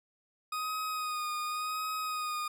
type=tone with vibrato; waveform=40% pulse; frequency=1244.5 Hz; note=D#6; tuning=in tune; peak=-32 dBFS; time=0.52-2.48 s; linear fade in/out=5 ms; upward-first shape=sine; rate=0.9 Hz; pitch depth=29 cents each way; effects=none